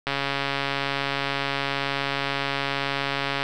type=click train; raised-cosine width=0.3 ms; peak=-9 dBFS; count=468; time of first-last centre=0.07-3.43 s; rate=139 Hz; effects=none